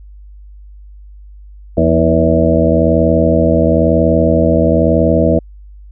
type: harmonic tone with a mistuned harmonic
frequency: 81 Hz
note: E2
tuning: 30 cents flat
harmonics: 1 / 2 / 3 / 4 / 6 / 7 / 8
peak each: -16 / -16 / -16 / -16 / -16 / -16 / -16 dBFS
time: 1.77-5.39 s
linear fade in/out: 5 ms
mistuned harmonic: 2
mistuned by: +78 cents
effects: added 50 Hz sine -33 dBFS peak until 5.91 s